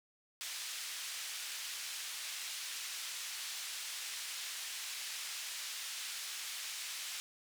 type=band-pass noise; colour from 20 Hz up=pink; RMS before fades=-43 dBFS; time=0.41-7.2 s; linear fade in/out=0 ms; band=2500 to 10000 Hz; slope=12 dB/octave; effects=none